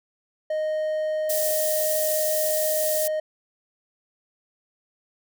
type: tone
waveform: triangle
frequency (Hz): 620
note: D#5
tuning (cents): -6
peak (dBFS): -21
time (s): 0.5-3.2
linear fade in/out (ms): 5
type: high-pass noise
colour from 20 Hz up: white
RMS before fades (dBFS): -27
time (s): 1.29-3.08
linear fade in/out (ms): 10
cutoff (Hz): 6400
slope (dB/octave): 12
effects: none

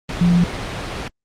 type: tone in noise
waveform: sine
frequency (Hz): 174.61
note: F3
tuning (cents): 0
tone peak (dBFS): -11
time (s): 0.21-0.44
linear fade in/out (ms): 2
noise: pink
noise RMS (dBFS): -26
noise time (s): 0.09-1.08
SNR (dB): +12
effects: low-pass 5000 Hz 12 dB/octave + Opus 32 kbps

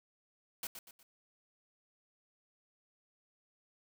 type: noise with echo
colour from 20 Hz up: white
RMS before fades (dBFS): -40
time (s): 0.63-0.67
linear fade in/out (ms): 2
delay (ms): 120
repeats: 3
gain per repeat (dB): -8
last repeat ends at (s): 1.03
effects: none

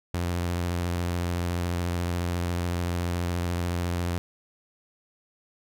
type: tone with vibrato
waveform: sawtooth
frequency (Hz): 87.31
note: F2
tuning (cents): 0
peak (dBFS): -22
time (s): 0.14-4.18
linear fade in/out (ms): 0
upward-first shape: square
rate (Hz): 14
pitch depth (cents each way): 21
effects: none

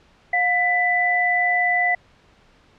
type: tone pair together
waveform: sine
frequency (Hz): 712.6 / 1990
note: F5 / B6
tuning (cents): +35 / +13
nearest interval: octave + tritone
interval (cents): 1778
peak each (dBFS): -21 / -18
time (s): 0.33-1.95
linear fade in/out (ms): 5
effects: pink hiss -55 dBFS RMS until 2.78 s + low-pass 4000 Hz 12 dB/octave

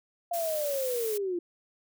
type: linear sweep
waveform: sine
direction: down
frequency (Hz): 698.5 to 339.5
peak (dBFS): -28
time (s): 0.31-1.39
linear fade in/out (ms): 5
type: noise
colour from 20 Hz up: blue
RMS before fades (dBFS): -37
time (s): 0.33-1.18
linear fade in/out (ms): 10
effects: none

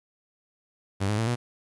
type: tone with pitch steps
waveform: sawtooth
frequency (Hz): 98.3 / 105.36 / 112.92 / 121.02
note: G2 / G#2 / A2 / B2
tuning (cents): +5 / +25 / +45 / -35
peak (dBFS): -20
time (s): 1-1.36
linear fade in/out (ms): 20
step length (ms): 90
effects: resampled to 24000 Hz + 9-bit

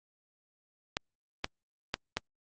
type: clicks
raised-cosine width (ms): 0.2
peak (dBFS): -12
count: 4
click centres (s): 0.969 / 1.444 / 1.941 / 2.17
effects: low-pass 7000 Hz 12 dB/octave + Opus 48 kbps

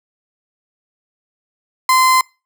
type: tone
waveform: 35% pulse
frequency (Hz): 1033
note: C6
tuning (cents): -22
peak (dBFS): -8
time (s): 1.89-2.21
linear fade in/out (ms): 2
effects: noise-tail reverb RT60 0.3 s tail -26 dB re dry

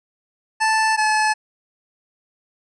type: tone pair in turn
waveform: 25% pulse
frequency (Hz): 879 / 860.9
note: A5 / A5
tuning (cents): -2 / -38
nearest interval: unison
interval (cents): 36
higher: first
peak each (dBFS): -12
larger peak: neither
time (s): 0.6-0.97 / 0.97-1.34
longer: neither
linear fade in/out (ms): 20
effects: resampled to 22050 Hz

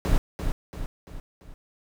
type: noise with echo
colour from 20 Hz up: brown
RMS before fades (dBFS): -20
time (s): 0.05-0.18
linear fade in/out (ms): 0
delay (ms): 340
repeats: 4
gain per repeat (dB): -6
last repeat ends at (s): 1.54
effects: none

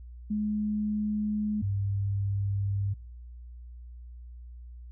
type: tone pair in turn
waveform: sine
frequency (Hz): 210.9 / 99.53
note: G#3 / G2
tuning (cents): +27 / +27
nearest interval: octave + minor second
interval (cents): 1300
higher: first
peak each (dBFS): -26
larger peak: neither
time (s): 0.3-1.62 / 1.62-2.94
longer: neither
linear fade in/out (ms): 10
effects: noise-tail reverb RT60 0.5 s tail -26 dB re dry + added 60 Hz sine -42 dBFS peak until 4.91 s

